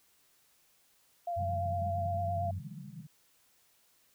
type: tone with vibrato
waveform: sine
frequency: 689 Hz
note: F5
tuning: 24 cents flat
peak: -32 dBFS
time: 1.27-2.51 s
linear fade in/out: 5 ms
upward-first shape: sine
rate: 8.8 Hz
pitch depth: 25 cents each way
type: tone with pitch glide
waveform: sine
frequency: 92 to 94.04 Hz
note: F#2 to F#2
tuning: -9 to +29 cents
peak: -34 dBFS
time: 1.36-2.6 s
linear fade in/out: 20 ms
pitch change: +38 cents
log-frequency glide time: 1.8-2.31 s
type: band-pass noise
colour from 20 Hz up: pink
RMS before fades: -46 dBFS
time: 1.39-3.07 s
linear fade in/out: 10 ms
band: 130 to 210 Hz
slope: 96 dB/octave
effects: white hiss -68 dBFS RMS until 4.14 s